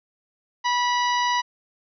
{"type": "harmonic tone", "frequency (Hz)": 977, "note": "B5", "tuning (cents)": -19, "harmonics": [1, 2, 3, 4, 5, 6], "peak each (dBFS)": [-21, -27, -31, -33, -35, -37], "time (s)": [0.64, 1.42], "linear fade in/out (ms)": 20, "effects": []}